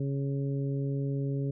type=harmonic tone; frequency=138.59 Hz; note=C#3; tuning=in tune; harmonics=1 / 2 / 3 / 4; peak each=-29 / -36 / -38 / -46 dBFS; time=0-1.51 s; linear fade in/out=5 ms; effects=none